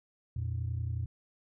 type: tone pair together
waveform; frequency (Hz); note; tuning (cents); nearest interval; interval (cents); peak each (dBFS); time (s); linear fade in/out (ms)
sine; 86.1 / 117.25; F2 / A#2; -24 / +11; perfect fourth; 535; -33 / -33; 0.36-1.06; 5
effects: tanh soft clip ceiling -26 dBFS